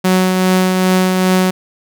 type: tone with tremolo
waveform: sawtooth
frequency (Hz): 185.4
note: F#3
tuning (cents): +4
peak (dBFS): -5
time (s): 0.04-1.51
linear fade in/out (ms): 10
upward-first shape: triangle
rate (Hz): 2.5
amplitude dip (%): 35
effects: none